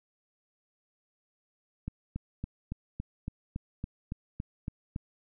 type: click train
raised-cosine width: 5 ms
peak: -22 dBFS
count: 12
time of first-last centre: 1.88-4.961 s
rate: 3.57 Hz
effects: none